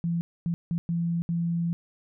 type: tone bursts at uneven times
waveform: sine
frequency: 169.5 Hz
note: E3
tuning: 49 cents sharp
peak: -24 dBFS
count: 5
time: 0.04-0.21 / 0.46-0.54 / 0.71-0.78 / 0.89-1.22 / 1.29-1.73 s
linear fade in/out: 0 ms
effects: none